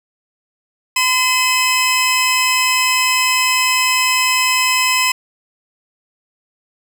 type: tone pair together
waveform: 20% pulse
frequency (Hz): 1020 / 2570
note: C6 / E7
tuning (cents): -44 / -45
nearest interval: octave + major third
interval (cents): 1599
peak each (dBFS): -11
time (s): 0.96-5.12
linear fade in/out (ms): 5
effects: none